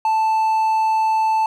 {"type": "tone", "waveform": "triangle", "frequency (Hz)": 880, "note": "A5", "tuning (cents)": 0, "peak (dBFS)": -13, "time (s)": [0.05, 1.46], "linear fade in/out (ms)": 2, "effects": []}